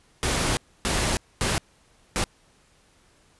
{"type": "noise bursts at uneven times", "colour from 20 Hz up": "pink", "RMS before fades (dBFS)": -24, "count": 4, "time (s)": [[0.23, 0.57], [0.85, 1.17], [1.41, 1.58], [2.16, 2.24]], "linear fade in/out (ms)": 0, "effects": ["pink hiss -60 dBFS RMS until 3.39 s", "resampled to 24000 Hz"]}